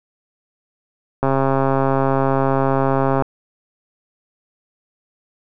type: click train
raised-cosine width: 1 ms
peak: -4 dBFS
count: 270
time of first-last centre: 1.23-3.223 s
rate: 135 Hz
effects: none